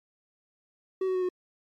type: tone with pitch steps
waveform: triangle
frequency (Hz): 378.3 / 373.3 / 368.4 / 363.5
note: F#4 / F#4 / F#4 / F#4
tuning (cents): +38 / +15 / -7 / -31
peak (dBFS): -23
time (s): 1.01-1.29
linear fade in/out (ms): 5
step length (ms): 70
effects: MP3 64 kbps